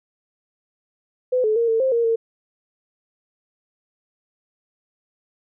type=tone with pitch steps; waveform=sine; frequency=505 / 431.7 / 465.4 / 450.3 / 526 / 467 / 455.5 Hz; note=B4 / A4 / A#4 / A4 / C5 / A#4 / A#4; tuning=+39 / -33 / -3 / +40 / +9 / +3 / -40 cents; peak=-16 dBFS; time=1.32-2.16 s; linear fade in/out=10 ms; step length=120 ms; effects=none